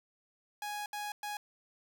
sawtooth tone bursts at uneven times, 830.6 Hz, G#5, in tune, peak -33 dBFS, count 3, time 0.62-0.86 / 0.93-1.12 / 1.23-1.37 s, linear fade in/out 2 ms, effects none

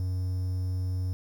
triangle tone with quantisation, 92.1 Hz, F#2, 7 cents flat, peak -25 dBFS, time 0-1.13 s, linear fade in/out 0 ms, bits 9, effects none

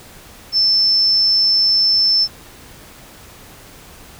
sine tone, 5300 Hz, E8, 9 cents sharp, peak -11 dBFS, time 0.52-2.28 s, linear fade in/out 50 ms, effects pink hiss -41 dBFS RMS until 4.19 s

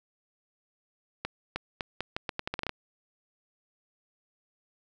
accelerating click train, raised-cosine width 0.3 ms, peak -15 dBFS, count 13, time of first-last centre 1.25-2.693 s, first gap 310 ms, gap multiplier 0.8, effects none

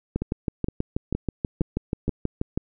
two click trains, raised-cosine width 3 ms, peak -13 / -11 dBFS, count 5 / 16, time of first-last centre 0.22-2.08 / 0.16-2.575 s, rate 2.15 / 6.21 Hz, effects none

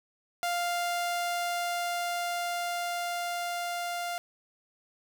sawtooth tone with level ramp, 698.5 Hz, F5, in tune, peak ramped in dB -24 to -28 dBFS, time 0.43-4.18 s, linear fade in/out 0 ms, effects none

